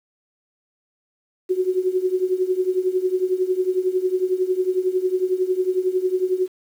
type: tone with tremolo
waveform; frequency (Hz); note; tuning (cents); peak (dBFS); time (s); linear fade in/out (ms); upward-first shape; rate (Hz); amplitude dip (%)
sine; 370; F#4; 0; -14; 1.49-6.48; 20; triangle; 11; 90
effects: 8-bit